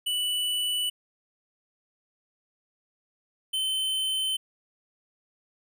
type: tone pair in turn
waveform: square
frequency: 2967 / 3070 Hz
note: F#7 / G7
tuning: +4 / -37 cents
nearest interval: minor second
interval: 59 cents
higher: second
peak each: -26 / -26 dBFS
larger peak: neither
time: 0.06-0.9 / 3.53-4.37 s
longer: neither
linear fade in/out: 10 ms
effects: none